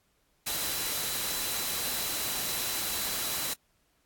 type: tone in noise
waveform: sine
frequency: 3989 Hz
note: B7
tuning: 17 cents sharp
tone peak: -40 dBFS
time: 0.46-3.54 s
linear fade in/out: 10 ms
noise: white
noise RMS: -32 dBFS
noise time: 0.46-3.54 s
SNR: -11 dB
effects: pink hiss -71 dBFS RMS until 4.05 s + AAC 64 kbps